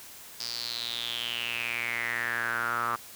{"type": "tone with band-pass filter sweep", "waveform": "sawtooth", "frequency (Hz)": 117.9, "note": "A#2", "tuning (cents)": 20, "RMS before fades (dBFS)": -32, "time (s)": [0.4, 2.96], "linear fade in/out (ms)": 5, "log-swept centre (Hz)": [5000, 1200], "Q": 7.6, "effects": ["white hiss -47 dBFS RMS until 3.15 s"]}